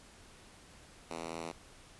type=tone with high-pass filter; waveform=5% pulse; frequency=82.5 Hz; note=E2; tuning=2 cents sharp; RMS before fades=-42 dBFS; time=1.1-1.52 s; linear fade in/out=10 ms; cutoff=210 Hz; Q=0.78; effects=pink hiss -57 dBFS RMS until 1.99 s + resampled to 24000 Hz